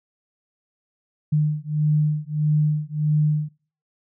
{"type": "beating tone pair", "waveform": "sine", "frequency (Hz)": [150.6, 152.2], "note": ["D3", "D#3"], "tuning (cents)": [44, -38], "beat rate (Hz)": 1.6, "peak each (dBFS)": -21, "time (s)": [1.32, 3.49], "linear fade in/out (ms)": 10, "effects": ["noise-tail reverb RT60 0.4 s tail -22 dB re dry"]}